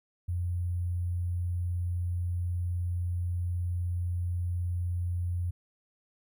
sine tone with sample-and-hold, 88.1 Hz, F2, 16 cents sharp, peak -28 dBFS, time 0.28-5.51 s, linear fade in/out 10 ms, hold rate 11025 Hz, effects none

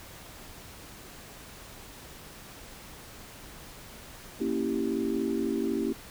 sine chord, A# diminished seventh, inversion none, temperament equal with one note detuned, 233.1 / 277.2 / 329.6 / 390.9 Hz, A#3 / C#4 / E4 / G4, 0 / 0 / 0 / -5 cents, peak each -32 dBFS, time 4.4-5.93 s, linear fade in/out 10 ms, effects pink hiss -47 dBFS RMS until 6.1 s

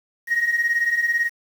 sine beating tone pair, 1864.7 / 1882.7 Hz, A#6 / A#6, 0 / +17 cents, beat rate 18 Hz, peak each -22 / -18 dBFS, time 0.27-1.3 s, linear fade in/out 50 ms, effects tanh soft clip ceiling -14 dBFS + 7-bit

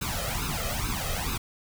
pink noise with flanger, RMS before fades -30 dBFS, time 0.01-1.38 s, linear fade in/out 10 ms, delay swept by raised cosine 0.77 to 1.61 ms, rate 2.3 Hz, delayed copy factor +0.85, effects none

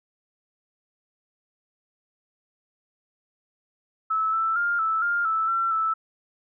sine tone with pitch steps, 1304 / 1325 / 1404 / 1315 / 1404 / 1315 / 1350 / 1315 Hz, E6 / E6 / F6 / E6 / F6 / E6 / E6 / E6, -19 / +9 / +9 / -5 / +9 / -5 / +41 / -5 cents, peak -21 dBFS, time 4.1-5.94 s, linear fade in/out 10 ms, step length 230 ms, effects none

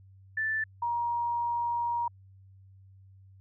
sine tone pair in turn, 1760 / 946.7 Hz, A6 / A#5, 0 / +26 cents, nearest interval major seventh, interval 1074 cents, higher first, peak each -27 dBFS, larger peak neither, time 0.37-0.64 / 0.82-2.08 s, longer second, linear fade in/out 5 ms, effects added 96 Hz sine -52 dBFS peak until 3.4 s

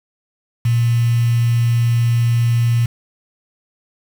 sine tone with quantisation, 117.8 Hz, A#2, 19 cents sharp, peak -12 dBFS, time 0.65-2.86 s, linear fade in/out 5 ms, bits 5, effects none

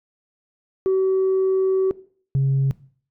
sine tone pair in turn, 380 / 135.95 Hz, F#4 / C#3, +46 / -33 cents, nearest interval octave + tritone, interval 1779 cents, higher first, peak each -14 dBFS, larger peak neither, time 0.86-1.91 / 2.35-2.71 s, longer first, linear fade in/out 0 ms, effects noise-tail reverb RT60 0.5 s tail -20 dB re dry + tanh soft clip ceiling -14 dBFS

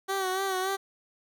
15% pulse tone with vibrato, 380.5 Hz, F#4, 48 cents sharp, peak -21 dBFS, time 0.08-0.77 s, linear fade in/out 20 ms, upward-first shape sine, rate 3.5 Hz, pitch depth 50 cents each way, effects none

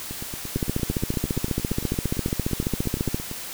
two click trains, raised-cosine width 3 ms, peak -10 / -20 dBFS, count 39 / 29, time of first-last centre 0.56-3.145 / 0.11-3.314 s, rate 14.7 / 8.74 Hz, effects white hiss -35 dBFS RMS until 3.53 s

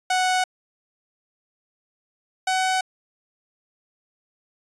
sawtooth tone pair in turn, 740 / 750.3 Hz, F#5 / F#5, 0 / +24 cents, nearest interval unison, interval 24 cents, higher second, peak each -15 / -16 dBFS, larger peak first, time 0.1-0.44 / 2.47-2.81 s, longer neither, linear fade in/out 5 ms, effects resampled to 22050 Hz

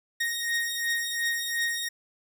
sawtooth beating tone pair, 1863 / 1865.8 Hz, A#6 / A#6, -2 / +1 cents, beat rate 2.8 Hz, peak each -28 / -25 dBFS, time 0.2-1.89 s, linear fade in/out 10 ms, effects none

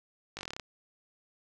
slowing click train, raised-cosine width 0.2 ms, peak -21 dBFS, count 10, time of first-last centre 0.37-0.598 s, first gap 19 ms, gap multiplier 1.07, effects none

